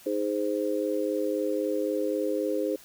sine chord, Ab major, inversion second, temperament just, 311.5 / 415.3 / 519.1 Hz, Eb4 / Ab4 / C5, +2 / 0 / -14 cents, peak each -30 / -30 / -29 dBFS, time 0.06-2.76 s, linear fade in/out 5 ms, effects white hiss -52 dBFS RMS until 2.84 s

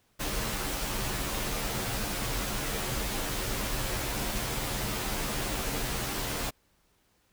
pink noise with comb filter, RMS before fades -32 dBFS, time 0.19-6.51 s, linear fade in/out 20 ms, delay 12 ms, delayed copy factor -0.95, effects pink hiss -69 dBFS RMS until 7.32 s

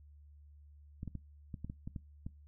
clicks, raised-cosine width 5 ms, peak -29 dBFS, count 9, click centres 1.031 / 1.077 / 1.153 / 1.542 / 1.646 / 1.699 / 1.875 / 1.962 / 2.265 s, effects noise-tail reverb RT60 0.2 s tail -21 dB re dry + added 73 Hz sine -55 dBFS peak until 2.47 s

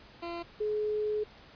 20% pulse / sine tone pair in turn, 341.6 / 424 Hz, F4 / G#4, -38 / +36 cents, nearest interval major third, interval 374 cents, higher second, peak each -31 / -28 dBFS, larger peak second, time 0.22-0.43 / 0.6-1.24 s, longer second, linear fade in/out 10 ms, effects pink hiss -54 dBFS RMS until 1.55 s + resampled to 11025 Hz

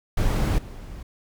brown noise with level steps, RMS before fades -21 / -38 dBFS, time 0.17-1.03 s, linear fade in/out 5 ms, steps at 0.58 s, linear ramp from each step 5 ms, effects none

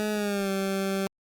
20% pulse tone with pitch glide, 211.7 to 194.13 Hz, G#3 to G3, +33 to -17 cents, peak -21 dBFS, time 0-1.07 s, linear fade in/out 0 ms, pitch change -150 cents, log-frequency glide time 0.12-0.5 s, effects Opus 48 kbps

